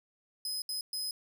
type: tone bursts at uneven times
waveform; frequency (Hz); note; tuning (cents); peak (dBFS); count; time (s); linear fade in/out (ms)
sawtooth; 5050; D#8; +25; -31; 3; 0.45-0.62 / 0.69-0.81 / 0.93-1.11; 2
effects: none